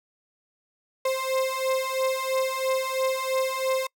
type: beating tone pair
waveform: 35% pulse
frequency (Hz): 523.3 / 526.3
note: C5 / C5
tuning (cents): 0 / +10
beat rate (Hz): 3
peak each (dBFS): -26 / -25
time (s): 1.05-3.87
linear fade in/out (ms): 5
effects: noise-tail reverb RT60 0.1 s tail -26 dB re dry